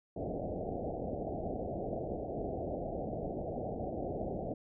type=low-pass noise; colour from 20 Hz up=white; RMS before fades=-38 dBFS; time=0.16-4.54 s; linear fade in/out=5 ms; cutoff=750 Hz; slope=96 dB/octave; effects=none